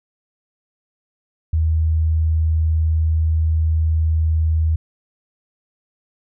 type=tone; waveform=sine; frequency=79.7 Hz; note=D#2; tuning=42 cents sharp; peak=-14 dBFS; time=1.53-4.76 s; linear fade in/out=5 ms; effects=none